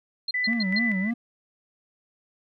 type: tone bursts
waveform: sine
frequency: 4186 Hz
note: C8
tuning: in tune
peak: -25 dBFS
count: 4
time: 0.28-0.79 s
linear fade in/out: 5 ms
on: 30 ms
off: 130 ms
type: tone with tremolo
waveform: sine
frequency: 1994 Hz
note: B6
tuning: 16 cents sharp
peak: -23 dBFS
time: 0.34-1.11 s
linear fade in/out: 5 ms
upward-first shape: square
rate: 2.6 Hz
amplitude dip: 55%
type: tone with vibrato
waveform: triangle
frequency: 210 Hz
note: G#3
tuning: 19 cents sharp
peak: -22 dBFS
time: 0.47-1.14 s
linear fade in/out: 10 ms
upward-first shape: sine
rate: 3.4 Hz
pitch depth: 210 cents each way
effects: none